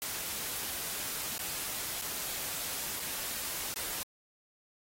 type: noise with dropouts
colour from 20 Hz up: white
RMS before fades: -37 dBFS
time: 0.02-4.03 s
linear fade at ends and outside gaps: 0 ms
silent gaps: 1.38-1.392 / 2.014-2.02 / 2.997-3.001 / 3.74-3.76 s
effects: AAC 48 kbps

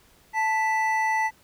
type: tone pair together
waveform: triangle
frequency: 880 / 1975.5 Hz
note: A5 / B6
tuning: 0 / 0 cents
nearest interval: octave + major second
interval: 1400 cents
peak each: -21 / -24 dBFS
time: 0.33-1.31 s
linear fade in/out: 50 ms
effects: pink hiss -58 dBFS RMS until 1.43 s

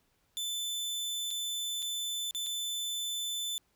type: tone with dropouts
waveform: sawtooth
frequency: 3520 Hz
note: A7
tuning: in tune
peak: -30 dBFS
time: 0.37-3.58 s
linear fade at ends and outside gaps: 0 ms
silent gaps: 1.306-1.311 / 1.822-1.826 / 2.309-2.348 / 2.463-2.467 s
effects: pink hiss -73 dBFS RMS until 3.75 s

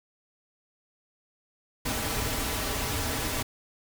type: noise with comb filter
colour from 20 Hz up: pink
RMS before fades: -30 dBFS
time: 1.85-3.43 s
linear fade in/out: 10 ms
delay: 5.6 ms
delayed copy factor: -0.65
effects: none

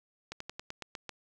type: slowing click train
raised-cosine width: 0.2 ms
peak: -22 dBFS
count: 8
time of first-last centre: 0.32-1.093 s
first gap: 84 ms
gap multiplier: 1.09
effects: none

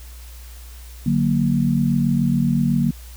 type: chord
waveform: sine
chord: D augmented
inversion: none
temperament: equal with one note detuned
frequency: 146.83 / 185.53 / 233.1 Hz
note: D3 / F#3 / A#3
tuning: 0 / +5 / 0 cents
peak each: -20 / -21 / -19 dBFS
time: 1.06-2.91 s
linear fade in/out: 5 ms
effects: added 60 Hz sine -36 dBFS peak until 3.16 s + white hiss -46 dBFS RMS until 3.16 s

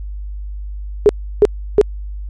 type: tone bursts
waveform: sine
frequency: 415.3 Hz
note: G#4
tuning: in tune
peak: -4 dBFS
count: 3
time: 1.06-1.813 s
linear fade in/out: 0 ms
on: 31 ms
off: 330 ms
effects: added 50 Hz sine -24 dBFS peak until 2.29 s + resampled to 22050 Hz

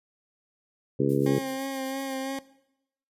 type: harmonic tone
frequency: 69.3 Hz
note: C#2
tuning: in tune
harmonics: 2 / 3 / 4 / 5 / 6 / 7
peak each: -27 / -31 / -27 / -28 / -27 / -32 dBFS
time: 0.99-1.39 s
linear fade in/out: 10 ms
type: noise with tremolo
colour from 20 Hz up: violet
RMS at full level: -44 dBFS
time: 1.09-2.14 s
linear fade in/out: 2 ms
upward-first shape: triangle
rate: 7.9 Hz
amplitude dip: 80%
type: tone with vibrato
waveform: 20% pulse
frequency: 268 Hz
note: C4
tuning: 42 cents sharp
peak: -25 dBFS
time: 1.26-2.39 s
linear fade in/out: 2 ms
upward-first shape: sine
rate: 3 Hz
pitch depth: 23 cents each way
effects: noise-tail reverb RT60 0.8 s tail -18 dB re dry + resampled to 32000 Hz

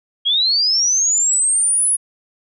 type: linear sweep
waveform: sine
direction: up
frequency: 3218 to 10480 Hz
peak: -13 dBFS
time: 0.25-1.97 s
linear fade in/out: 20 ms
effects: none

